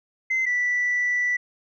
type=tone pair in turn; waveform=sine; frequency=2065 / 1967.9 Hz; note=C7 / B6; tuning=-23 / -7 cents; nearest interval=minor second; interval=84 cents; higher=first; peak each=-19 dBFS; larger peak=neither; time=0.3-0.46 / 0.46-1.37 s; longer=second; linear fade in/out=10 ms; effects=tanh soft clip ceiling -17 dBFS